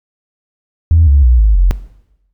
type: tone with pitch steps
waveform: sine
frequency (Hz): 82 / 70.57 / 60.72 / 52.26 / 44.97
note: E2 / C#2 / B1 / G#1 / F#1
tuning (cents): -9 / +32 / -29 / +12 / -49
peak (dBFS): -4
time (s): 0.91-1.71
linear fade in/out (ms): 0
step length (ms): 160
effects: noise-tail reverb RT60 0.9 s tail -17 dB re dry + tanh soft clip ceiling 0 dBFS